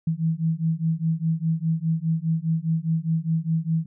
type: beating tone pair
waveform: sine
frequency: 159.9 / 164.8 Hz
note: D#3 / E3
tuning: +48 / 0 cents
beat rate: 4.9 Hz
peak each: -24 dBFS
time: 0.07-3.86 s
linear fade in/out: 5 ms
effects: none